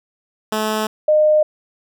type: tone pair in turn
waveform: 10% pulse / sine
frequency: 216.1 / 611.2 Hz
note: A3 / D#5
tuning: -31 / -31 cents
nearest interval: octave + tritone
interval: 1800 cents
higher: second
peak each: -10 dBFS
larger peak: neither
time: 0.52-0.87 / 1.08-1.43 s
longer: neither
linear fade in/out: 5 ms
effects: none